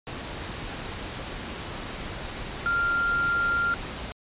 sine tone in noise, 1392 Hz, F6, 6 cents flat, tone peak -22 dBFS, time 2.66-3.74 s, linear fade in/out 0 ms, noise pink, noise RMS -35 dBFS, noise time 0.07-4.12 s, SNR +10 dB, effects resampled to 8000 Hz

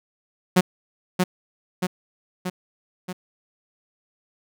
sawtooth tone with echo, 182.3 Hz, F#3, 25 cents flat, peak -9 dBFS, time 0.56-0.61 s, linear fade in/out 10 ms, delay 630 ms, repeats 4, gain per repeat -4 dB, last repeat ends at 3.13 s, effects none

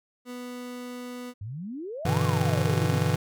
30% pulse tone, 246.9 Hz, B3, in tune, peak -33 dBFS, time 0.25-1.34 s, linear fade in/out 50 ms
sine exponential two-way sweep, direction up then down, 94.2 to 1174.7 to 243.6 Hz, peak -33 dBFS, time 1.41-2.98 s, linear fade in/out 5 ms, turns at 2.23 s
square chord, E minor seventh, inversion first, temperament just, 98.89 / 123.61 / 148.33 / 164.81 Hz, G2 / B2 / D3 / E3, +16 / +2 / +18 / 0 cents, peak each -29 dBFS, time 2.05-3.16 s, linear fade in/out 5 ms
effects none

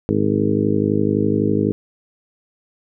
harmonic tone with a mistuned harmonic, 51.91 Hz, G#1, in tune, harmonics 2 / 3 / 4 / 5 / 6 / 7 / 8 / 9, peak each -24 / -26 / -21 / -24 / -21 / -30 / -22 / -26 dBFS, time 0.09-1.72 s, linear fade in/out 0 ms, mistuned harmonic 2, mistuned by +19 cents, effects none

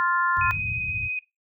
harmonic tone, 349.2 Hz, F4, in tune, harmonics 3 / 4 / 5, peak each -23 / -25 / -27 dBFS, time 0-0.51 s, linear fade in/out 0 ms
white low-pass noise, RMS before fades -33 dBFS, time 0.37-1.08 s, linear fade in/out 0 ms, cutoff 120 Hz, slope 24 dB/octave
sine tone with vibrato, 2509 Hz, D#7, 14 cents sharp, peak -26 dBFS, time 0.41-1.19 s, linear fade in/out 2 ms, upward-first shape sine, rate 14 Hz, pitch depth 11 cents each way
effects noise-tail reverb RT60 0.2 s tail -19 dB re dry + high-pass 60 Hz 12 dB/octave

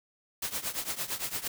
white noise with tremolo, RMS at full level -31 dBFS, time 0.42-1.48 s, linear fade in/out 5 ms, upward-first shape triangle, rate 8.8 Hz, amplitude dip 90%, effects none

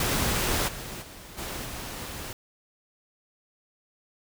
pink noise with level steps, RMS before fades -26 / -38 / -45 / -35 / -37 dBFS, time 0-2.33 s, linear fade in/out 2 ms, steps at 0.67 / 1.01 / 1.37 / 1.64 s, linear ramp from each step 20 ms, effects none

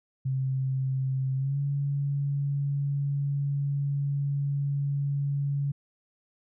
sine tone with pitch glide, 132.5 to 141.19 Hz, C3 to C#3, +22 to +32 cents, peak -25 dBFS, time 0.25-5.72 s, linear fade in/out 10 ms, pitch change +110 cents, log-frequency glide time 1.36-1.58 s, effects none

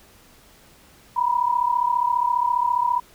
sine tone pair together, 955.2 / 990 Hz, A#5 / B5, +42 / +4 cents, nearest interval minor second, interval 62 cents, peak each -21 dBFS, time 1.16-3 s, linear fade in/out 10 ms, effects pink hiss -52 dBFS RMS until 3.14 s

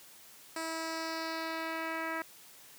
10% pulse tone with low-pass filter sweep, 324.4 Hz, E4, 28 cents flat, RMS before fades -37 dBFS, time 0.56-2.22 s, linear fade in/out 2 ms, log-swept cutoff 8800 to 2000 Hz, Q 1.8, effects white hiss -55 dBFS RMS until 2.78 s + high-pass 100 Hz 12 dB/octave

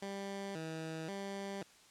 15% pulse tone with vibrato, 178 Hz, F3, 33 cents sharp, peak -34 dBFS, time 0.02-1.63 s, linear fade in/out 5 ms, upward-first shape square, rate 0.94 Hz, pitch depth 180 cents each way, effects white hiss -62 dBFS RMS until 1.9 s + low-pass 8000 Hz 12 dB/octave

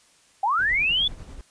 sine linear sweep, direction up, 740 to 3507 Hz, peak -19 dBFS, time 0.43-1.08 s, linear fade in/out 5 ms
brown noise with tremolo, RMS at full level -37 dBFS, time 0.59-1.41 s, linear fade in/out 0 ms, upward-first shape sine, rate 10 Hz, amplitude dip 50%
effects white hiss -58 dBFS RMS until 1.5 s + resampled to 22050 Hz

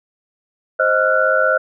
sine tone cluster, 525 / 626 / 1376 / 1472 Hz, C5 / D#5 / F6 / F#6, +6 / +10 / -26 / -9 cents, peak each -18 dBFS, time 0.79-1.58 s, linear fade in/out 10 ms, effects none

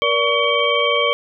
sine tone cluster, 473.2 / 579 / 1125 / 2272 / 3153 Hz, A#4 / D5 / C#6 / C#7 / G7, +26 / -25 / +25 / +42 / +9 cents, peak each -21 dBFS, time 0.02-1.13 s, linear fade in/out 0 ms, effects none

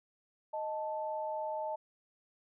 sine tone pair together, 622.3 / 878.7 Hz, D#5 / A5, 0 / -3 cents, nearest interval tritone, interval 597 cents, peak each -37 / -37 dBFS, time 0.53-1.76 s, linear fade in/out 10 ms, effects none

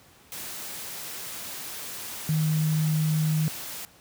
sine tone in noise, 155.56 Hz, D#3, in tune, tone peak -21 dBFS, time 2.29-3.48 s, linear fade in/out 0 ms, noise white, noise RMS -37 dBFS, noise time 0.32-3.85 s, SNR +13 dB, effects pink hiss -55 dBFS RMS until 4 s + high-pass 80 Hz 12 dB/octave

